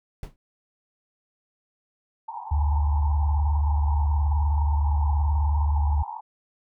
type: noise with exponential decay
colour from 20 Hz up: brown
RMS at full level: -29 dBFS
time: 0.23-0.36 s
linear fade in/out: 1 ms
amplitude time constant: 28 ms
type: band-pass noise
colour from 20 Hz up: white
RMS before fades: -36 dBFS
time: 2.28-6.21 s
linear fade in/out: 10 ms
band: 820 to 940 Hz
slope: 96 dB/octave
type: tone with vibrato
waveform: sine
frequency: 73.6 Hz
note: D2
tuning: 4 cents sharp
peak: -19 dBFS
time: 2.51-6.03 s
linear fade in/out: 10 ms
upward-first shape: square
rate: 19 Hz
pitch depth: 86 cents each way
effects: none